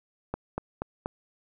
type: click train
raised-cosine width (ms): 1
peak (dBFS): -16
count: 4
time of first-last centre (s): 0.34-1.059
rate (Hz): 4.17
effects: none